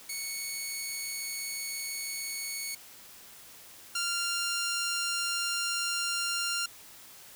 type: tone pair in turn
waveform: 10% pulse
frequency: 2217 / 1391 Hz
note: C#7 / F6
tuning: 0 / -7 cents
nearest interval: minor sixth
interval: 807 cents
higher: first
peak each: -25 / -21 dBFS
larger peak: second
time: 0.09-2.75 / 3.95-6.66 s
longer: second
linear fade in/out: 5 ms
effects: white hiss -51 dBFS RMS until 7.35 s